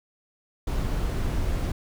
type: noise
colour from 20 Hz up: brown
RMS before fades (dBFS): -26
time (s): 0.67-1.72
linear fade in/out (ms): 5
effects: none